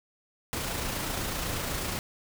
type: noise with amplitude modulation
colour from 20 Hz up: pink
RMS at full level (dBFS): -31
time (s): 0.53-1.99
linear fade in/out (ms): 0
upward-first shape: sine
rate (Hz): 28.1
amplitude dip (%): 30
effects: none